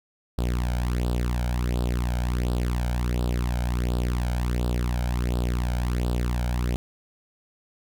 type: tone with flanger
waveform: sawtooth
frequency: 60.6 Hz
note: B1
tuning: 32 cents flat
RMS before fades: -25 dBFS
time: 0.38-6.76 s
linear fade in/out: 0 ms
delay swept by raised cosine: 0.23 to 1.33 ms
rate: 1.4 Hz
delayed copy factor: +0.75
effects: none